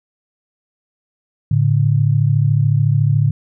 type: tone pair together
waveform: sine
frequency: 110 / 143.86 Hz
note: A2 / D3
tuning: 0 / -35 cents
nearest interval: perfect fourth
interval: 465 cents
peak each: -14 dBFS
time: 1.51-3.31 s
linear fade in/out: 5 ms
effects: none